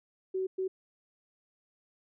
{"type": "tone bursts at uneven times", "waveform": "sine", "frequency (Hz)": 377, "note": "F#4", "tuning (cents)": 32, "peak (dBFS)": -29, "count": 2, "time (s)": [[0.34, 0.47], [0.58, 0.68]], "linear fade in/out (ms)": 10, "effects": []}